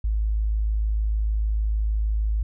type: tone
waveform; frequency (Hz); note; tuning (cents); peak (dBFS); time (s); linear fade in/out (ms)
sine; 53.3; G#1; +46; -20; 0.04-2.43; 5
effects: none